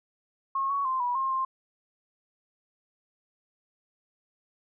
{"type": "tone with pitch steps", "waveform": "sine", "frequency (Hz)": [1084, 1118, 1044, 975, 1066, 1055], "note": ["C#6", "C#6", "C6", "B5", "C6", "C6"], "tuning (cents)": [-39, 14, -4, -23, 32, 14], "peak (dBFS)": -25, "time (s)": [0.55, 1.45], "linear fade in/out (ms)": 5, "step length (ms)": 150, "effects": []}